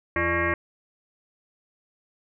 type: tone with frequency modulation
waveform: sine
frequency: 1108.7 Hz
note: C#6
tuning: in tune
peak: -21 dBFS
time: 0.16-0.54 s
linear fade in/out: 2 ms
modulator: 256 Hz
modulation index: 4.1
effects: none